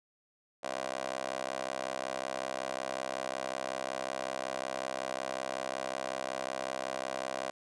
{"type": "tone with high-pass filter", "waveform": "15% pulse", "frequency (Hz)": 65.41, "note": "C2", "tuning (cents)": 0, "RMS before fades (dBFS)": -37, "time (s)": [0.63, 7.51], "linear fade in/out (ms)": 10, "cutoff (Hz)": 580, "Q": 1.9, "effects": ["resampled to 22050 Hz"]}